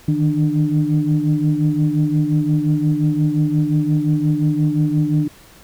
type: tone cluster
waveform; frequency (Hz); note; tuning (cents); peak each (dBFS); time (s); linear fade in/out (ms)
sine; 151.8 / 157.5 / 297.4; D#3 / D#3 / D4; -42 / +21 / +22; -18; 0.08-5.28; 5
effects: tanh soft clip ceiling -6 dBFS + pink hiss -46 dBFS RMS until 5.63 s